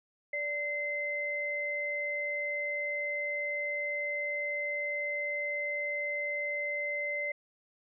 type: tone pair together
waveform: sine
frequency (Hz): 582.3 / 2066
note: D5 / C7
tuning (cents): -15 / -22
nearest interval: octave + minor seventh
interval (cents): 2193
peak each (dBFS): -37 / -32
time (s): 0.33-7.32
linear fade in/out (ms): 5
effects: none